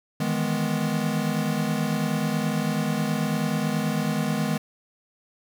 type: chord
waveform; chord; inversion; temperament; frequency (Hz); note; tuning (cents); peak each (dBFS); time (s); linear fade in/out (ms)
square; E major seventh; third; equal; 155.56 / 164.81 / 207.7 / 246.9; D#3 / E3 / G#3 / B3; 0 / 0 / 0 / 0; -29 / -32 / -28 / -30; 0.2-4.58; 5
effects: none